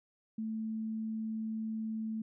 sine tone, 220.4 Hz, A3, 3 cents sharp, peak -34 dBFS, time 0.38-2.22 s, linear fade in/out 5 ms, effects none

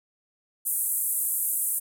white band-pass noise, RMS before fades -27 dBFS, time 0.65-1.8 s, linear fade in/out 20 ms, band 8500 to 14000 Hz, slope 48 dB/octave, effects none

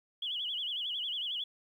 sine tone with vibrato, 3146 Hz, G7, 6 cents sharp, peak -33 dBFS, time 0.22-1.44 s, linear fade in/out 5 ms, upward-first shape sine, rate 11 Hz, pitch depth 160 cents each way, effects 11-bit

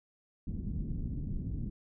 pink low-pass noise, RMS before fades -36 dBFS, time 0.47-1.7 s, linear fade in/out 5 ms, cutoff 250 Hz, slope 24 dB/octave, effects none

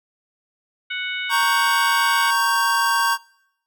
harmonic tone, 740 Hz, F#5, in tune, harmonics 2 / 3 / 4 / 5, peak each -29 / -28 / -31 / -34 dBFS, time 0.9-2.31 s, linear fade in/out 10 ms
square chord, G diminished, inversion first, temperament equal, 932.3 / 1108.7 / 1568 Hz, Bb5 / Db6 / G6, 0 / 0 / 0 cents, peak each -22 dBFS, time 1.29-3.18 s, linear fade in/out 50 ms
clicks, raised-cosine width 0.5 ms, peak -27 dBFS, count 3, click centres 1.433 / 1.674 / 2.995 s
effects noise-tail reverb RT60 0.8 s tail -25 dB re dry

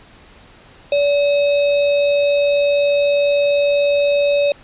sine tone with sample-and-hold, 574 Hz, D5, 40 cents flat, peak -12 dBFS, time 0.92-4.52 s, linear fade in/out 2 ms, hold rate 3150 Hz, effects pink hiss -45 dBFS RMS until 4.63 s + resampled to 8000 Hz

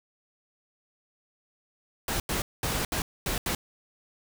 pink noise bursts at uneven times, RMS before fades -29 dBFS, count 6, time 2.08-2.2 / 2.29-2.42 / 2.63-2.85 / 2.92-3.02 / 3.26-3.38 / 3.46-3.55 s, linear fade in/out 2 ms, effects none

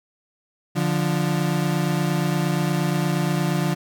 35% pulse tone pair together, 147.28 / 175.8 Hz, D3 / F3, +5 / +12 cents, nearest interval minor third, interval 307 cents, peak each -21 dBFS, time 0.75-3.75 s, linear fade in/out 20 ms, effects none

